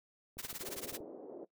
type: click train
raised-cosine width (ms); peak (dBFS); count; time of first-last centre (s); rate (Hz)
2; -38; 9; 0.37-1.005; 12.6
type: noise with tremolo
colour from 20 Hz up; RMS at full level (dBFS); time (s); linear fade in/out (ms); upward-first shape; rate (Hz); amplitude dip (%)
white; -40; 0.38-0.98; 10; triangle; 18; 100
type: band-pass noise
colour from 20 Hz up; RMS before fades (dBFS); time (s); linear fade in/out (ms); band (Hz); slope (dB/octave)
pink; -48; 0.62-1.45; 5; 320 to 540; 24
effects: noise-tail reverb RT60 0.1 s tail -18 dB re dry